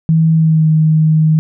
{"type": "tone with pitch glide", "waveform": "sine", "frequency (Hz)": [161.2, 156.79], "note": ["E3", "D#3"], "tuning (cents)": [-38, 14], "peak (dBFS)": -7, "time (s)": [0.09, 1.39], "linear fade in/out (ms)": 0, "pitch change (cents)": -48, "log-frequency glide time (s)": [0.34, 0.68], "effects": []}